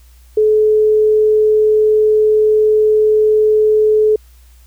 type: tone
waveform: sine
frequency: 429.3 Hz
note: A4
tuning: 43 cents flat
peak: -8 dBFS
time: 0.37-4.16 s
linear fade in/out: 5 ms
effects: added 60 Hz sine -41 dBFS peak until 4.66 s + white hiss -53 dBFS RMS until 4.66 s